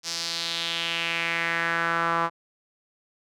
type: tone with band-pass filter sweep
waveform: sawtooth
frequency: 167.6 Hz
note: E3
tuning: 29 cents sharp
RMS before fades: -27 dBFS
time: 0.03-2.3 s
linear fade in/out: 50 ms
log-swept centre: 5500 to 1100 Hz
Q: 3
effects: none